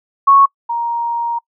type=tone pair in turn; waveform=sine; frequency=1105 / 937.8 Hz; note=C#6 / A#5; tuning=-6 / +10 cents; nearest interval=minor third; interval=284 cents; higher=first; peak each=-5 / -16 dBFS; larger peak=first; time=0.27-0.46 / 0.69-1.39 s; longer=second; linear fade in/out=10 ms; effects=noise-tail reverb RT60 0.1 s tail -26 dB re dry